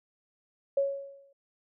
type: tone with exponential decay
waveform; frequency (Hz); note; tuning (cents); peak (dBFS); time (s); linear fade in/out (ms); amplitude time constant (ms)
sine; 554.4; C#5; 0; -21; 0.77-1.33; 5; 120
effects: none